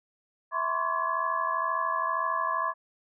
sine tone cluster, 657 / 1004 / 1057 / 1139 / 1692 Hz, E5 / B5 / C6 / C#6 / G#6, -6 / +28 / +17 / +47 / +32 cents, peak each -36 / -35 / -29 / -31 / -35 dBFS, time 0.51-2.74 s, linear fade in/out 50 ms, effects none

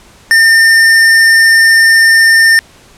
square tone, 1808 Hz, A6, 47 cents sharp, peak -4 dBFS, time 0.31-2.59 s, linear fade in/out 0 ms, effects pink hiss -41 dBFS RMS until 2.97 s + low-pass 10000 Hz 12 dB/octave

